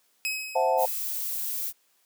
sawtooth tone with exponential decay, 2548 Hz, D#7, 41 cents sharp, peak -22 dBFS, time 0.25-1.17 s, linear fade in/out 0 ms, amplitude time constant 200 ms
sine chord, F# half-diminished seventh, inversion second, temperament equal, 523.3 / 659.3 / 740 / 880 Hz, C5 / E5 / F#5 / A5, 0 / 0 / 0 / 0 cents, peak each -25 / -27 / -27 / -26 dBFS, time 0.55-0.86 s, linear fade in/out 10 ms
violet noise, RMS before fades -31 dBFS, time 0.77-1.73 s, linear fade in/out 50 ms
effects white hiss -67 dBFS RMS until 2.05 s + high-pass 200 Hz 12 dB/octave

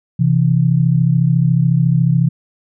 sine tone pair together, 130.81 / 164.81 Hz, C3 / E3, 0 / 0 cents, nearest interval major third, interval 400 cents, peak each -13 dBFS, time 0.19-2.29 s, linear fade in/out 10 ms, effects none

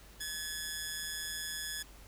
10% pulse tone with amplitude modulation, 1700 Hz, G#6, 40 cents sharp, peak -26 dBFS, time 0.2-1.83 s, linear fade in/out 10 ms, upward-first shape sine, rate 161 Hz, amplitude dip 50%, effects added 50 Hz sine -55 dBFS peak until 2.07 s + pink hiss -57 dBFS RMS until 2.07 s

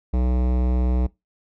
sine tone with hard clipping, 62.2 Hz, B1, 13 cents sharp, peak -20 dBFS, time 0.13-1.07 s, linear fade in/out 10 ms, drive 18 dB, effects noise-tail reverb RT60 0.2 s tail -22 dB re dry

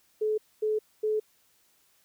sine tone bursts, 430 Hz, A4, 40 cents flat, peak -24 dBFS, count 3, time 0.21-1.2 s, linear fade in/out 10 ms, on 170 ms, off 240 ms, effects white hiss -66 dBFS RMS until 2.04 s

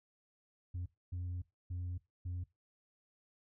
sine tone bursts at uneven times, 89.1 Hz, F2, 35 cents sharp, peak -35 dBFS, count 4, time 0.74-0.86 / 1.12-1.42 / 1.7-1.98 / 2.25-2.44 s, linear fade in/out 10 ms, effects noise-tail reverb RT60 0.2 s tail -20 dB re dry + tanh soft clip ceiling -36 dBFS

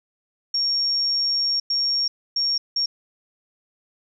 sine tone bursts at uneven times, 5540 Hz, F8, 15 cents flat, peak -19 dBFS, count 4, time 0.54-1.6 / 1.7-2.08 / 2.36-2.58 / 2.76-2.86 s, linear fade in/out 5 ms, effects 10-bit

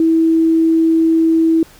sine tone, 325.4 Hz, E4, 22 cents flat, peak -9 dBFS, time 0-1.63 s, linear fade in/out 2 ms, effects pink hiss -44 dBFS RMS until 1.79 s

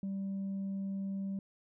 sine tone, 195.1 Hz, G3, 8 cents flat, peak -32 dBFS, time 0.03-1.39 s, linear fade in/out 2 ms, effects tanh soft clip ceiling -33 dBFS

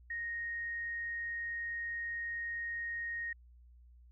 sine tone, 1864.7 Hz, A#6, in tune, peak -36 dBFS, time 0.1-3.33 s, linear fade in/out 5 ms, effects added 60 Hz sine -56 dBFS peak until 4.11 s

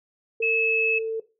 sine tone with pitch glide, 452.1 to 446.6 Hz, A4 to A4, +47 to +26 cents, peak -24 dBFS, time 0.4-1.2 s, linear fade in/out 5 ms, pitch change -21 cents, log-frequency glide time 0.56-1.02 s
sine tone, 2594 Hz, E7, 28 cents flat, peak -21 dBFS, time 0.42-0.99 s, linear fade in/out 10 ms
effects noise-tail reverb RT60 0.3 s tail -17 dB re dry

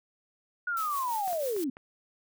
sine linear sweep, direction down, 1467 to 243.5 Hz, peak -28 dBFS, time 0.67-1.7 s, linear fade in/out 5 ms
blue noise with tremolo, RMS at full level -39 dBFS, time 0.77-1.64 s, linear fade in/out 0 ms, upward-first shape triangle, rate 6.1 Hz, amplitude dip 55%
clicks, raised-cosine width 0.5 ms, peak -31 dBFS, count 4, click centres 1.278 / 1.33 / 1.565 / 1.769 s
effects none

